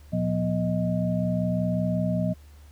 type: tone cluster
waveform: sine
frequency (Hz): 117.6 / 178.3 / 243.7 / 624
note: A#2 / F3 / B3 / D#5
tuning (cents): +16 / +36 / -23 / +5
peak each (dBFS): -29 / -25 / -31 / -30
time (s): 0.12-2.34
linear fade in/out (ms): 20
effects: added 73 Hz sine -46 dBFS peak until 2.71 s + pink hiss -59 dBFS RMS until 2.71 s